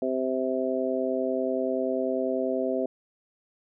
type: harmonic tone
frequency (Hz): 130.2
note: C3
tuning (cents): -8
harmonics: 2 / 3 / 4 / 5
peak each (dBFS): -30 / -30 / -30 / -30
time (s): 0.02-2.86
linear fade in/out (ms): 2
effects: none